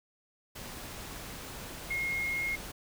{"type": "tone in noise", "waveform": "sine", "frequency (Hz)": 2149, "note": "C7", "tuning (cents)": 46, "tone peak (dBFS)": -30, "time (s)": [1.9, 2.56], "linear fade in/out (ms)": 10, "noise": "pink", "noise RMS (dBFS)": -43, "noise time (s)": [0.55, 2.72], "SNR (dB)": 10, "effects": []}